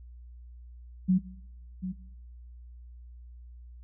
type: tone with echo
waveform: sine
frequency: 185 Hz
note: F#3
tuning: in tune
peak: -19 dBFS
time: 1.08-1.19 s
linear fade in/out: 20 ms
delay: 740 ms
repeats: 1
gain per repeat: -11 dB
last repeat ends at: 1.93 s
effects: noise-tail reverb RT60 1.0 s tail -21 dB re dry + added 60 Hz sine -45 dBFS peak until 3.83 s